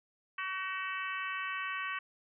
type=harmonic tone with a mistuned harmonic; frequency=377 Hz; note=F#4; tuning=32 cents sharp; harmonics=3 / 4 / 5 / 6 / 7 / 8; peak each=-39 / -41 / -41 / -45 / -42 / -48 dBFS; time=0.38-1.99 s; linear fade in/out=5 ms; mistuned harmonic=4; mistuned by=+18 cents; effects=none